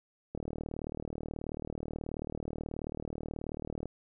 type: click train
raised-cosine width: 2 ms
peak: -24 dBFS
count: 136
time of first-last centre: 0.35-3.856 s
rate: 38.5 Hz
effects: none